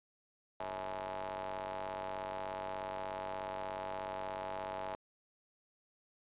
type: ring-modulated tone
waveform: sawtooth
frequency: 96.7 Hz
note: G2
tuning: 23 cents flat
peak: -32 dBFS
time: 0.6-4.95 s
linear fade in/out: 0 ms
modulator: 746 Hz
effects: resampled to 8000 Hz